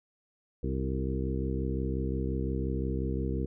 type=harmonic tone with a mistuned harmonic; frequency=65.7 Hz; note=C2; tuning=8 cents sharp; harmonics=1 / 2 / 3 / 4 / 5 / 6 / 7; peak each=-32 / -35 / -37 / -38 / -39 / -40 / -40 dBFS; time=0.63-3.46 s; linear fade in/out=5 ms; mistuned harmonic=6; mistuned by=-30 cents; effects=none